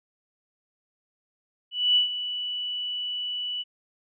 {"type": "tone with ADSR envelope", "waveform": "sine", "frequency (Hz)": 2960, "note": "F#7", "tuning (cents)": 0, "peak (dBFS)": -16, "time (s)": [1.71, 3.64], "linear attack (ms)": 250, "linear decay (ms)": 120, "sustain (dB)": -12, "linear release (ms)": 31, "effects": []}